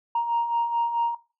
sine beating tone pair, 932.3 / 936.9 Hz, A#5 / A#5, 0 / +8 cents, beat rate 4.6 Hz, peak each -29 / -22 dBFS, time 0.15-1.15 s, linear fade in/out 5 ms, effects noise-tail reverb RT60 0.3 s tail -17 dB re dry + tanh soft clip ceiling -17 dBFS

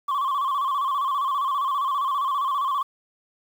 sine tone with vibrato, 1099 Hz, C#6, 15 cents flat, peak -19 dBFS, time 0.08-2.83 s, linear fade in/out 10 ms, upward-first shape square, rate 15 Hz, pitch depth 73 cents each way, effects tanh soft clip ceiling -20 dBFS + 8-bit

